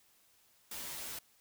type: noise with comb filter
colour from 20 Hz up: white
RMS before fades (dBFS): -43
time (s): 0.71-1.19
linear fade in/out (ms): 5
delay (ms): 11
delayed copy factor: -0.85
effects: white hiss -68 dBFS RMS until 1.4 s